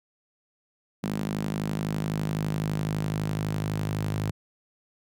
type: tone with high-pass filter sweep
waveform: sawtooth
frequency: 51.91 Hz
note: G#1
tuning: in tune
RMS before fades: -29 dBFS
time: 1.03-4.31 s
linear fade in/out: 10 ms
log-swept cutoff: 190 to 120 Hz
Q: 3.3
effects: none